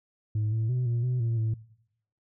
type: tone with pitch steps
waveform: sine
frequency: 107.2 / 111.4 / 125.5 / 118.2 / 125.4 / 115.4 / 111.1 Hz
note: A2 / A2 / B2 / A#2 / B2 / A#2 / A2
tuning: -45 / +22 / +28 / +24 / +27 / -17 / +17 cents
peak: -22 dBFS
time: 0.35-1.54 s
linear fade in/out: 5 ms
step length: 170 ms
effects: noise-tail reverb RT60 0.8 s tail -22 dB re dry + tanh soft clip ceiling -23 dBFS